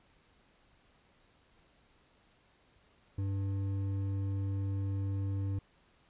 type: tone with hard clipping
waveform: triangle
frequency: 98 Hz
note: G2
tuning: in tune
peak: -33 dBFS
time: 3.18-5.59 s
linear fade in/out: 5 ms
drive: 11 dB
effects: pink hiss -67 dBFS RMS until 6.09 s + resampled to 8000 Hz